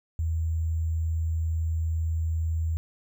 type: tone with sample-and-hold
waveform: sine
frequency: 81.1 Hz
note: E2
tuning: 28 cents flat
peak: -24 dBFS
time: 0.19-2.77 s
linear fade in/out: 0 ms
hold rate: 7350 Hz
effects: none